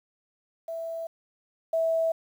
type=tone pair in turn; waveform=sine; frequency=659.3 / 653.6 Hz; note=E5 / E5; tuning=0 / -15 cents; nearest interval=unison; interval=15 cents; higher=first; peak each=-31 / -22 dBFS; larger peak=second; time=0.68-1.07 / 1.73-2.12 s; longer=neither; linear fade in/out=5 ms; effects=9-bit